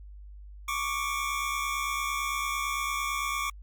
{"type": "tone pair together", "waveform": "25% pulse", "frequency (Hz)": [1108.7, 1177.6], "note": ["C#6", "D6"], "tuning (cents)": [0, 4], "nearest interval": "minor second", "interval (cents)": 104, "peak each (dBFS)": -28, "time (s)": [0.68, 3.5], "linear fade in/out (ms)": 5, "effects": ["added 50 Hz sine -43 dBFS peak until 3.62 s", "Opus 48 kbps"]}